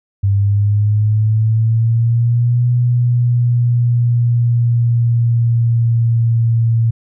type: linear two-way sweep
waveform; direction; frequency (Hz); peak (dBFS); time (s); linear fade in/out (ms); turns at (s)
sine; up then down; 98.7 to 122.2 to 114.5; -10; 0.23-6.91; 10; 2.68
effects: none